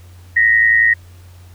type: tone pair together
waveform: sine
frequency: 1864.6 / 1975.5 Hz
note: A#6 / B6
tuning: 0 / 0 cents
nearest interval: minor second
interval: 100 cents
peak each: -10 / -15 dBFS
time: 0.36-0.94 s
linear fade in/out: 10 ms
effects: added 89 Hz sine -38 dBFS peak until 1.54 s + pink hiss -50 dBFS RMS until 1.54 s